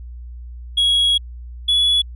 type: tone pair in turn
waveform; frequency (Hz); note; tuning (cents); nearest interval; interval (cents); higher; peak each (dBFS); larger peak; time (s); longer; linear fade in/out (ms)
sine; 3322 / 3400; G#7 / G#7; 0 / +40; unison; 40; second; -10; neither; 0.77-1.18 / 1.68-2.02; first; 10
effects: tanh soft clip ceiling -12 dBFS + added 60 Hz sine -31 dBFS peak until 2.15 s